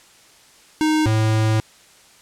square tone pair in turn, 310 / 109.6 Hz, D#4 / A2, -6 / -6 cents, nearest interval octave + tritone, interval 1800 cents, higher first, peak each -16 dBFS, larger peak neither, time 0.81-1.06 / 1.06-1.6 s, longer second, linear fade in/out 0 ms, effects white hiss -50 dBFS RMS until 2.21 s + low-pass 9000 Hz 12 dB/octave

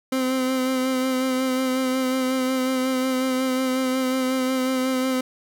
30% pulse tone with vibrato, 259.2 Hz, C4, 16 cents flat, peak -18 dBFS, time 0.12-5.21 s, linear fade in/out 5 ms, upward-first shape sine, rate 5.5 Hz, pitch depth 24 cents each way, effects none

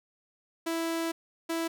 sawtooth tone pair in turn, 330 / 330 Hz, E4 / E4, +2 / +2 cents, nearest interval unison, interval 0 cents, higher neither, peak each -25 dBFS, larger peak neither, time 0.66-1.12 / 1.49-1.68 s, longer first, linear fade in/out 10 ms, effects none

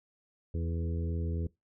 harmonic tone with a mistuned harmonic, 83.2 Hz, E2, 17 cents sharp, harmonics 1 / 2 / 3 / 4 / 5 / 6, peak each -31 / -39 / -44 / -45 / -44 / -49 dBFS, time 0.54-1.47 s, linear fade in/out 5 ms, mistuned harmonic 5, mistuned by +20 cents, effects noise-tail reverb RT60 0.2 s tail -22 dB re dry

